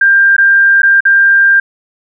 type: tone with dropouts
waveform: sine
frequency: 1592 Hz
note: G6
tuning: 26 cents sharp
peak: -4 dBFS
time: 0.01-1.6 s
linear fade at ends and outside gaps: 5 ms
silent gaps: 0.366-0.381 / 0.82-0.831 / 1.006-1.052 s
effects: none